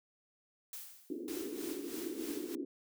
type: noise with exponential decay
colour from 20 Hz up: blue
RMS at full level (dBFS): -43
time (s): 0.73-1.38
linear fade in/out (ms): 2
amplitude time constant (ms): 140
type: band-pass noise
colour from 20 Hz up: pink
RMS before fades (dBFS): -41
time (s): 1.1-2.65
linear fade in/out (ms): 5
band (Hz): 280 to 390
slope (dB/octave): 48
type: noise with tremolo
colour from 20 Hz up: white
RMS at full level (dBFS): -46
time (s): 1.28-2.55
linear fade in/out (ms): 0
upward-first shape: sine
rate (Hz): 3.2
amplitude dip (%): 60
effects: none